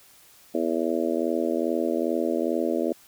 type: harmonic tone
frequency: 82.41 Hz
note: E2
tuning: in tune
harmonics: 3 / 4 / 5 / 6 / 7 / 8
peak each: -29 / -27 / -30 / -32 / -30 / -33 dBFS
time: 0.54-2.93 s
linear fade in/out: 10 ms
effects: white hiss -54 dBFS RMS until 3.07 s